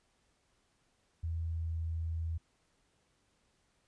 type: tone with pitch glide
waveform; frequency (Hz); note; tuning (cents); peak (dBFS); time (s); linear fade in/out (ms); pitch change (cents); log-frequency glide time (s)
sine; 82.41 to 81.84; E2 to E2; 0 to -12; -33; 1.23-2.38; 10; -12; 1.38-1.79
effects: pink hiss -74 dBFS RMS until 3.87 s + resampled to 22050 Hz